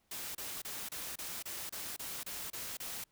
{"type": "noise bursts", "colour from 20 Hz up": "white", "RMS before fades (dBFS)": -42, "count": 11, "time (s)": [0.11, 3.04], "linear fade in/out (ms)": 5, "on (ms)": 240, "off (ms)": 29, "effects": ["pink hiss -75 dBFS RMS until 3.11 s"]}